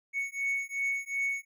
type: beating tone pair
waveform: triangle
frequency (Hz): 2217 / 2219.7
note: C#7 / C#7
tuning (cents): 0 / +2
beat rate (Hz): 2.7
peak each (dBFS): -31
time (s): 0.13-1.45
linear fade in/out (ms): 50
effects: none